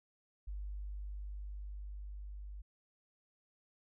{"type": "tone with level ramp", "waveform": "sine", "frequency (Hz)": 50, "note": "G1", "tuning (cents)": 35, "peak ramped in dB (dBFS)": [-39, -44], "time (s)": [0.47, 2.62], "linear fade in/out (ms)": 10, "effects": []}